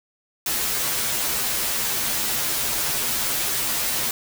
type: noise with comb filter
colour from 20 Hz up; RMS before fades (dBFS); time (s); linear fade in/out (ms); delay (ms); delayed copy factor
white; -24; 0.46-4.11; 2; 11; -0.9
effects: none